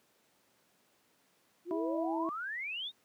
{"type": "exponential sweep", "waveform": "sine", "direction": "up", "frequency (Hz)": [330, 3800], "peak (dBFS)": -36, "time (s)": [1.65, 2.92], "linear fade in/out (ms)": 50}
{"type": "harmonic tone", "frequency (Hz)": 327.6, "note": "E4", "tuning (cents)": -11, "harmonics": [1, 2, 3], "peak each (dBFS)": [-33, -39, -43], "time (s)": [1.71, 2.29], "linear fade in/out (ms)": 0}
{"effects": ["pink hiss -70 dBFS RMS until 3.04 s", "high-pass 200 Hz 12 dB/octave"]}